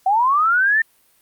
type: linear sweep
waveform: sine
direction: up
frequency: 740 to 1823 Hz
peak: -13 dBFS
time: 0.06-0.82 s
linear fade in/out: 5 ms
effects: white hiss -58 dBFS RMS until 1.21 s + Opus 48 kbps